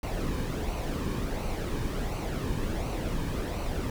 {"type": "noise with flanger", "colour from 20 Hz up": "brown", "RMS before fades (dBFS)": -31, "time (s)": [0.03, 3.9], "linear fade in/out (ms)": 2, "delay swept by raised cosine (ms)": [0.57, 1.51], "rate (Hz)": 1.4, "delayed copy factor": -0.5, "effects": []}